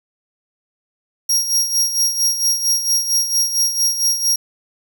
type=tone with tremolo; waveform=sawtooth; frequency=5620 Hz; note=F8; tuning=10 cents sharp; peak=-10 dBFS; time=1.29-4.36 s; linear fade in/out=5 ms; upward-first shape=sine; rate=4.4 Hz; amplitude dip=65%; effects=none